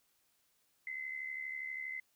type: tone with amplitude modulation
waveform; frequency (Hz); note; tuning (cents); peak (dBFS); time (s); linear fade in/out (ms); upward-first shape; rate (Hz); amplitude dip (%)
sine; 2052; C7; -34; -36; 0.87-2; 2; sine; 72.4; 65
effects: white hiss -75 dBFS RMS until 2.15 s